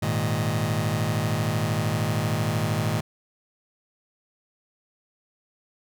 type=chord; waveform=sawtooth; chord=Ab suspended second; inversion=none; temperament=just; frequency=103.83 / 116.8 / 155.74 Hz; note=Ab2 / Bb2 / Eb3; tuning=0 / +4 / +2 cents; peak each=-23 dBFS; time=0.02-3.01 s; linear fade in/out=10 ms; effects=none